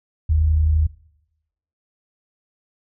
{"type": "tone pair together", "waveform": "sine", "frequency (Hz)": [46.25, 77.78], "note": ["F#1", "D#2"], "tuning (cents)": [0, 0], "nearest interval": "major sixth", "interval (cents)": 900, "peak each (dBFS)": [-24, -14], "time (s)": [0.29, 0.87], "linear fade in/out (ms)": 10, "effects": ["noise-tail reverb RT60 0.9 s tail -23 dB re dry"]}